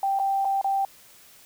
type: tone with dropouts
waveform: sine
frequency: 784 Hz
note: G5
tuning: in tune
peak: -21 dBFS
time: 0.03-0.85 s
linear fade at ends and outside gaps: 2 ms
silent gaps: 0.19-0.197 / 0.448-0.452 / 0.614-0.644 s
effects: white hiss -52 dBFS RMS until 1.45 s